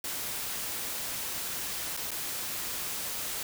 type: noise with dropouts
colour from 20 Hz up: white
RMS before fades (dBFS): -35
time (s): 0.04-3.43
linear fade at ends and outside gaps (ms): 2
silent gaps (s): 1.967-1.973 / 2.108-2.115
effects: none